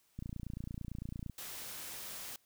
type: click train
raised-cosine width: 5 ms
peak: -29 dBFS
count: 33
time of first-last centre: 0.19-1.297 s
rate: 28.9 Hz
type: noise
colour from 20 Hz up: white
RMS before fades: -45 dBFS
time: 1.38-2.36 s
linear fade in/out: 2 ms
effects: white hiss -72 dBFS RMS until 2.45 s